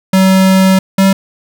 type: tone pair in turn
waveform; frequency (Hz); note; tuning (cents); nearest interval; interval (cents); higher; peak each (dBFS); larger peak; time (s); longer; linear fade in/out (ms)
square; 189.7 / 193.13; F#3 / G3; +43 / -26; unison; 31; second; -6; neither; 0.13-0.79 / 0.98-1.13; first; 5
effects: none